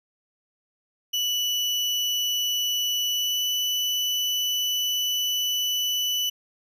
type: tone with pitch glide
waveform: 35% pulse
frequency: 2960 to 2977 Hz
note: F#7 to F#7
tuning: 0 to +10 cents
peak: -21 dBFS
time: 1.13-6.3 s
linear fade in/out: 10 ms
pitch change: +10 cents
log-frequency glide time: 3.1-3.45 s
effects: none